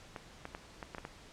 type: clicks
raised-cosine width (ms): 0.5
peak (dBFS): -26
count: 7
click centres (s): 0.162 / 0.454 / 0.549 / 0.828 / 0.948 / 0.983 / 1.051
effects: pink hiss -55 dBFS RMS until 1.32 s + low-pass 7000 Hz 12 dB/octave